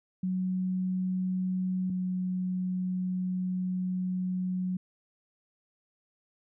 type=tone pair in turn; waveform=sine; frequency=185 / 183.62 Hz; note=F#3 / F#3; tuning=0 / -13 cents; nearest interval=unison; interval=13 cents; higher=first; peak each=-27 / -28 dBFS; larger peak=first; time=0.23-1.9 / 1.9-4.77 s; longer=second; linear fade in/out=5 ms; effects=none